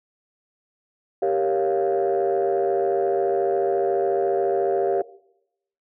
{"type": "chord", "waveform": "sine", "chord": "G half-diminished seventh", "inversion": "none", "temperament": "equal", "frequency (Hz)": [392, 466.2, 554.4, 698.5], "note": ["G4", "Bb4", "Db5", "F5"], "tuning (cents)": [0, 0, 0, 0], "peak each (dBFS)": [-21, -25, -25, -24], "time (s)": [1.22, 5.02], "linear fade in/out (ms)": 5, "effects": ["noise-tail reverb RT60 0.8 s tail -19 dB re dry", "tanh soft clip ceiling -13 dBFS"]}